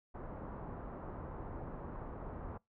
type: low-pass noise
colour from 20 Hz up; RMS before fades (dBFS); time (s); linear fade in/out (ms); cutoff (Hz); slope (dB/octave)
pink; -45; 0.14-2.58; 10; 1200; 24
effects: noise-tail reverb RT60 0.2 s tail -25 dB re dry